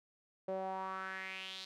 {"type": "tone with band-pass filter sweep", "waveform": "sawtooth", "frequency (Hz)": 189.5, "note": "F#3", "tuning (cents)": 42, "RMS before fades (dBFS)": -42, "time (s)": [0.48, 1.65], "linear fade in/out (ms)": 5, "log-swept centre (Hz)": [530, 4200], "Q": 4, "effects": []}